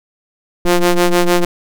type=ring-modulated tone; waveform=sawtooth; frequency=176.3 Hz; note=F3; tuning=17 cents sharp; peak=-3 dBFS; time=0.65-1.45 s; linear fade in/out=5 ms; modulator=173 Hz; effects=none